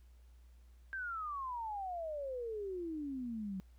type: exponential sweep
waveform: sine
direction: down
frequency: 1598 to 184.5 Hz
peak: -38 dBFS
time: 0.93-3.6 s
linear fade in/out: 0 ms
effects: added 60 Hz sine -57 dBFS peak until 3.78 s + pink hiss -75 dBFS RMS until 3.78 s